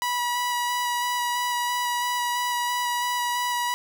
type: tone with vibrato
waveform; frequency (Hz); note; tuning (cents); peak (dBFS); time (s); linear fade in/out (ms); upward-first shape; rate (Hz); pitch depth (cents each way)
sawtooth; 974; B5; -24; -20; 0.02-3.74; 0; square; 3; 9
effects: none